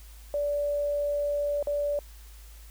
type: tone with dropouts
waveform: sine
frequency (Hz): 580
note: D5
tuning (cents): -22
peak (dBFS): -25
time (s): 0.34-1.99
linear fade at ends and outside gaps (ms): 1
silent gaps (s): 1.627-1.671
effects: added 53 Hz sine -45 dBFS peak until 2.7 s + white hiss -55 dBFS RMS until 2.7 s